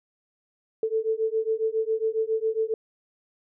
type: beating tone pair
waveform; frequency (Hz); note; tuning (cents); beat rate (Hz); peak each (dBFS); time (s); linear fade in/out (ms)
sine; 439.2 / 446.5; A4 / A4; -3 / +25; 7.3; -26; 0.83-2.74; 2
effects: none